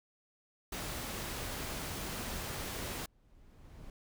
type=noise; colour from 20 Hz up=pink; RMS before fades=-40 dBFS; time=0.72-3.06 s; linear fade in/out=5 ms
type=noise with exponential growth; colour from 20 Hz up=brown; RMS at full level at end=-46 dBFS; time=2.47-3.9 s; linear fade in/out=1 ms; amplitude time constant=310 ms
effects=none